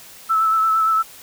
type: tone with vibrato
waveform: sine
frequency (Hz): 1312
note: E6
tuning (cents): -9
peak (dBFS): -14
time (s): 0.29-1.03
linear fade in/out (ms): 20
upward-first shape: sine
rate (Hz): 8.7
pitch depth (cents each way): 23
effects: white hiss -42 dBFS RMS until 1.22 s